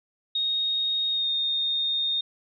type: tone with pitch glide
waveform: sine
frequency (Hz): 3729 to 3678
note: A#7 to A#7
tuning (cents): 0 to -24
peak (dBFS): -23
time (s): 0.35-2.21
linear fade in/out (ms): 5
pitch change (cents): -24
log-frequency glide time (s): 1.1-1.28
effects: none